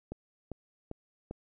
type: click train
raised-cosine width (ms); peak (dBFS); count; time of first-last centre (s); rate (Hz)
2; -25; 4; 0.12-1.31; 2.52
effects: none